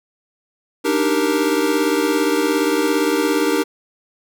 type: chord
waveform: square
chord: Eb major seventh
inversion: third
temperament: equal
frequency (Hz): 293.7 / 311.1 / 392 / 466.2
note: D4 / Eb4 / G4 / Bb4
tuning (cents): 0 / 0 / 0 / 0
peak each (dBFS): -22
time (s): 0.84-3.64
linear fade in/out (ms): 20
effects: none